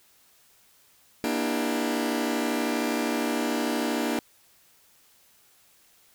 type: chord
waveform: sawtooth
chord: E half-diminished seventh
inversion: second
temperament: just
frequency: 237.3 / 296.7 / 329.6 / 395.6 Hz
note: Bb3 / D4 / E4 / G4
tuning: +31 / +18 / 0 / +16 cents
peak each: -25 / -25 / -29 / -30 dBFS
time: 1.24-4.19 s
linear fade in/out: 0 ms
effects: white hiss -60 dBFS RMS until 6.14 s